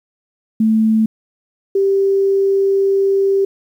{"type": "tone pair in turn", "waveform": "sine", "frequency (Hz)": [220, 392], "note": ["A3", "G4"], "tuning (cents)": [0, 0], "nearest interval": "minor seventh", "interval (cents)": 1000, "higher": "second", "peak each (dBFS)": [-10, -11], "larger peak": "first", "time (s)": [[0.6, 1.06], [1.75, 3.45]], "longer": "second", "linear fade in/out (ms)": 5, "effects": ["8-bit"]}